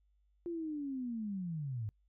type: linear sweep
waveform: sine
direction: down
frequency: 349.2 to 101.1 Hz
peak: -36 dBFS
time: 0.46-1.89 s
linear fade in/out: 0 ms
effects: noise-tail reverb RT60 0.1 s tail -25 dB re dry + added 50 Hz sine -69 dBFS peak until 2.08 s